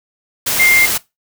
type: tone in noise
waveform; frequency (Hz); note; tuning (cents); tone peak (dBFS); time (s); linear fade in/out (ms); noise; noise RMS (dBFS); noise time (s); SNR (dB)
sine; 2107; C7; +12; -9; 0.59-0.86; 10; white; -17; 0.46-0.98; +5
effects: noise-tail reverb RT60 0.2 s tail -20 dB re dry